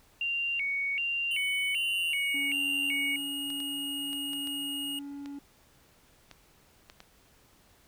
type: tone with vibrato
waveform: sine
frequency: 2489 Hz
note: D#7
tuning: in tune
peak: -28 dBFS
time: 0.21-3.16 s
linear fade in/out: 2 ms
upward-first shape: square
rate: 1.3 Hz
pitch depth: 190 cents each way
type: tone with pitch glide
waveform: square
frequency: 3005 to 2869 Hz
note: F#7 to F7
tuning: +26 to +46 cents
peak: -34 dBFS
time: 1.31-4.99 s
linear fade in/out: 2 ms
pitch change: -80 cents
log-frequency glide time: 1.85-2.3 s
type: tone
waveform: triangle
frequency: 282.8 Hz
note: C#4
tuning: 35 cents sharp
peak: -36 dBFS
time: 2.34-5.39 s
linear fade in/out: 5 ms
type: clicks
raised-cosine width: 0.2 ms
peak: -29 dBFS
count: 9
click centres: 3.503 / 3.603 / 4.131 / 4.333 / 4.473 / 5.259 / 6.313 / 6.899 / 7.004 s
effects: pink hiss -62 dBFS RMS until 7.87 s